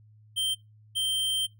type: tone pair in turn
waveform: square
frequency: 3136 / 3136 Hz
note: G7 / G7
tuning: 0 / 0 cents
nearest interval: unison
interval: 0 cents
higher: neither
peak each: -26 dBFS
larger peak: neither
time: 0.36-0.55 / 0.95-1.47 s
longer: second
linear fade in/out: 20 ms
effects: noise-tail reverb RT60 0.2 s tail -23 dB re dry + added 107 Hz sine -53 dBFS peak until 1.59 s